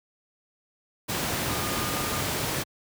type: tone in noise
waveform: sine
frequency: 1216 Hz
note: D#6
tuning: 40 cents flat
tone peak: -36 dBFS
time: 1.48-2.22 s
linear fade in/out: 20 ms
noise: pink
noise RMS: -28 dBFS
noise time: 1.08-2.64 s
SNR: -11 dB
effects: high-pass 80 Hz 12 dB/octave